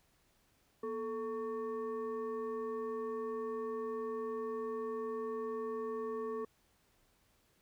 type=tone with frequency modulation; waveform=sine; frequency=440 Hz; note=A4; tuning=in tune; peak=-36 dBFS; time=0.83-6.45 s; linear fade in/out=5 ms; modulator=680 Hz; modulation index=0.75; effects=pink hiss -72 dBFS RMS until 7.61 s